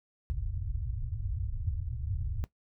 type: low-pass noise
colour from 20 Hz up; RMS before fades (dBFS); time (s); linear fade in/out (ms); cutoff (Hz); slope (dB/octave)
white; -34; 0.3-2.44; 0; 110; 48
effects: noise-tail reverb RT60 0.1 s tail -17 dB re dry